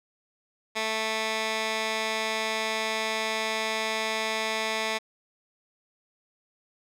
15% pulse tone with band-pass filter, 220 Hz, A3, in tune, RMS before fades -29 dBFS, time 0.75-4.99 s, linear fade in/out 20 ms, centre 2800 Hz, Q 0.7, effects none

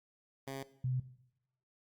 10% pulse / sine tone pair in turn, 135.5 / 127.89 Hz, C#3 / C3, -39 / -39 cents, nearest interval minor second, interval 100 cents, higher first, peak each -32 / -31 dBFS, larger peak second, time 0.47-0.63 / 0.84-1 s, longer neither, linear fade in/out 5 ms, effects noise-tail reverb RT60 0.8 s tail -17 dB re dry + Opus 48 kbps

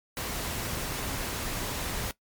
pink noise, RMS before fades -33 dBFS, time 0.17-2.11 s, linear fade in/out 0 ms, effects noise-tail reverb RT60 0.1 s tail -18 dB re dry + MP3 96 kbps

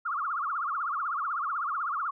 sine tone with vibrato, 1245 Hz, D#6, 1 cent sharp, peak -28 dBFS, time 0.05-2.11 s, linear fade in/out 10 ms, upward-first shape triangle, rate 16 Hz, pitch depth 260 cents each way, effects none

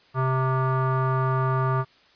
square tone with low-pass filter, 130.81 Hz, C3, in tune, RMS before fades -23 dBFS, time 0.14-1.85 s, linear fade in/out 50 ms, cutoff 1200 Hz, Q 4.7, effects white hiss -57 dBFS RMS until 2.15 s + resampled to 11025 Hz

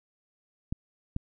clicks, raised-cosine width 5 ms, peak -18 dBFS, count 2, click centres 0.725 / 1.164 s, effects none

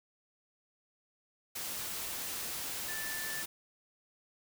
sine tone in noise, 1760 Hz, A6, in tune, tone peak -40 dBFS, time 2.88-3.43 s, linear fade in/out 10 ms, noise white, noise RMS -39 dBFS, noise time 1.55-3.46 s, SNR -4 dB, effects none

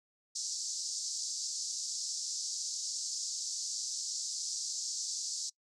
pink band-pass noise, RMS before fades -38 dBFS, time 0.35-5.5 s, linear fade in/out 10 ms, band 4700 to 7600 Hz, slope 48 dB/octave, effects noise-tail reverb RT60 0.1 s tail -23 dB re dry

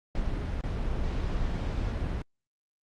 brown noise with dropouts, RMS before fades -30 dBFS, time 0.15-2.22 s, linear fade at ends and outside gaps 2 ms, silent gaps 0.612-0.636 s, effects low-pass 5000 Hz 12 dB/octave + Opus 48 kbps

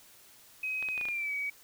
sine tone with pitch glide, 2530 to 2267 Hz, D#7 to C#7, +28 to +38 cents, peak -31 dBFS, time 0.63-1.5 s, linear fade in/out 5 ms, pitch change -190 cents, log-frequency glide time 0.92-1.33 s
clicks, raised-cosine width 0.3 ms, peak -26 dBFS, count 6, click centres 0.826 / 0.887 / 0.978 / 1.012 / 1.054 / 1.086 s
effects white hiss -57 dBFS RMS until 1.63 s

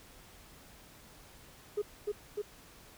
sine tone with echo, 415.3 Hz, G#4, in tune, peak -27 dBFS, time 1.77-1.82 s, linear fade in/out 10 ms, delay 300 ms, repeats 2, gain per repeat -2 dB, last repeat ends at 2.42 s, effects tanh soft clip ceiling -27 dBFS + pink hiss -56 dBFS RMS until 2.97 s

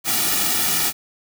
white noise with comb filter, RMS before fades -20 dBFS, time 0.04-0.93 s, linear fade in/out 50 ms, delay 1.9 ms, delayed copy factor -0.85, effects none

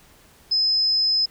sine tone, 5100 Hz, D#8, 42 cents sharp, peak -17 dBFS, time 0.51-1.26 s, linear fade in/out 10 ms, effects pink hiss -53 dBFS RMS until 1.3 s

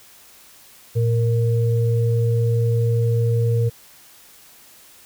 sine tone pair together, 114.98 / 466.2 Hz, A#2 / A#4, -23 / 0 cents, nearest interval 2 octaves, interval 2423 cents, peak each -16 / -24 dBFS, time 0.95-3.7 s, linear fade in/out 20 ms, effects white hiss -48 dBFS RMS until 5.05 s

